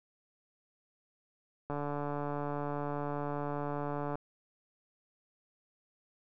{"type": "click train", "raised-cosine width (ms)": 1, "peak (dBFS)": -23, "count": 357, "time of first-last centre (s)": [1.7, 4.155], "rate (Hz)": 145, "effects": []}